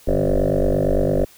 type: tone with frequency modulation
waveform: sine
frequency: 270.1 Hz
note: C#4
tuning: 45 cents flat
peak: -14 dBFS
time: 0.07-1.25 s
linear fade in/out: 10 ms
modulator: 48.8 Hz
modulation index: 7.1
effects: tanh soft clip ceiling -11 dBFS + white hiss -49 dBFS RMS until 1.37 s